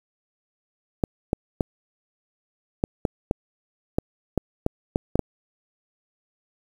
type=clicks; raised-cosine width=2 ms; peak=-7 dBFS; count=12; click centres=1.038 / 1.331 / 1.608 / 2.839 / 3.052 / 3.311 / 3.985 / 4.377 / 4.664 / 4.959 / 5.156 / 5.193 s; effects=7-bit